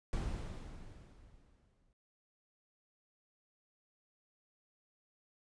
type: noise with exponential decay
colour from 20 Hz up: brown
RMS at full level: -35 dBFS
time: 0.13-1.93 s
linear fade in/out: 1 ms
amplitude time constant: 390 ms
effects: resampled to 22050 Hz